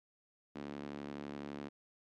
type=tone with high-pass filter; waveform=sawtooth; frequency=71.9 Hz; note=D2; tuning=36 cents flat; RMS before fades=-45 dBFS; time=0.55-1.69 s; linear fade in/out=10 ms; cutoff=250 Hz; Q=2; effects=low-pass 4000 Hz 12 dB/octave